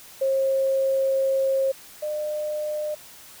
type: tone pair in turn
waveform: sine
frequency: 537 / 604.2 Hz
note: C5 / D5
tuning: +45 / +49 cents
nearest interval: major second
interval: 204 cents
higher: second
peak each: -19 / -25 dBFS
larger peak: first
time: 0.21-1.72 / 2.02-2.95 s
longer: first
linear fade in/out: 10 ms
effects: white hiss -46 dBFS RMS until 3.4 s